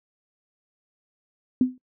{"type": "tone with exponential decay", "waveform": "sine", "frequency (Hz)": 253.9, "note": "B3", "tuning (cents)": 48, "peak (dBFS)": -12, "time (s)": [1.61, 1.78], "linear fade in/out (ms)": 2, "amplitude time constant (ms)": 35, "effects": ["noise-tail reverb RT60 0.1 s tail -19 dB re dry"]}